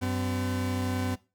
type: tone pair together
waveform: 40% pulse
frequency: 94.9 / 253.4 Hz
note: F#2 / B3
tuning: +44 / +45 cents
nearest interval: octave + perfect fourth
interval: 1701 cents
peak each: -29 / -30 dBFS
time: 0.01-1.16 s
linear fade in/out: 20 ms
effects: noise-tail reverb RT60 0.3 s tail -20 dB re dry